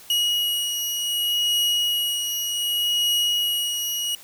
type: beating tone pair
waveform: 40% pulse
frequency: 2899 / 2899.66 Hz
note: F#7 / F#7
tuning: -36 / -36 cents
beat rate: 0.66 Hz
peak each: -28 / -21 dBFS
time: 0.1-4.15 s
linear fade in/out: 2 ms
effects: white hiss -46 dBFS RMS until 4.23 s